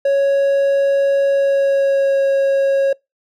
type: tone with pitch glide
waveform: triangle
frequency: 554.4 to 547.7 Hz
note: C#5 to C#5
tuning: 0 to -21 cents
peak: -10 dBFS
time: 0.05-2.93 s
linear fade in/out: 5 ms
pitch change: -21 cents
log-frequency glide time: 1.28-2.22 s
effects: noise-tail reverb RT60 0.2 s tail -26 dB re dry